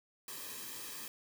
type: noise with comb filter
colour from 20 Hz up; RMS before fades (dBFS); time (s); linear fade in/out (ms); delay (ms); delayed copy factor
white; -45; 0.28-1.08; 2; 1.4; -0.75
effects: none